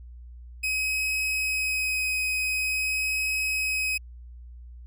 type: tone with vibrato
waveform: 40% pulse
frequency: 2533 Hz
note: D#7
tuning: 30 cents sharp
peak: -24 dBFS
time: 0.63-3.98 s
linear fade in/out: 10 ms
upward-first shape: sine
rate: 0.46 Hz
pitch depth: 9 cents each way
effects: added 60 Hz sine -41 dBFS peak until 4.86 s